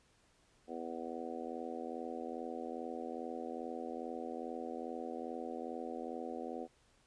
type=harmonic tone; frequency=82.41 Hz; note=E2; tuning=in tune; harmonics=3 / 4 / 5 / 6 / 7 / 8 / 9; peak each=-46 / -47 / -48 / -46 / -50 / -55 / -47 dBFS; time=0.67-6.68 s; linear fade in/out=50 ms; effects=pink hiss -70 dBFS RMS until 7.06 s + resampled to 22050 Hz